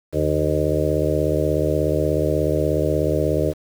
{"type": "harmonic tone with a mistuned harmonic", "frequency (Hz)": 76.6, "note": "D#2", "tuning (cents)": -27, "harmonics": [1, 2, 4, 5, 6, 7, 8], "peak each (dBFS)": [-25, -25, -25, -25, -25, -25, -25], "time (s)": [0.12, 3.54], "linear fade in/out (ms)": 50, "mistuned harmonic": 1, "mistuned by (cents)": 120, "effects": ["7-bit"]}